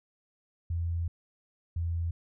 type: tone pair in turn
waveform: sine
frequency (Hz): 84.6 / 84.27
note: E2 / E2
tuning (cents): +45 / +39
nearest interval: unison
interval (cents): 6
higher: first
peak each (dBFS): -28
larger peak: neither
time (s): 0.7-1.08 / 1.76-2.11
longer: first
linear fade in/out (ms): 5
effects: none